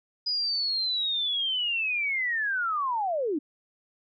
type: linear sweep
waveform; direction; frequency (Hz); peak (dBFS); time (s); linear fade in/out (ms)
sine; down; 4978 to 271.6; -25; 0.26-3.39; 10
effects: none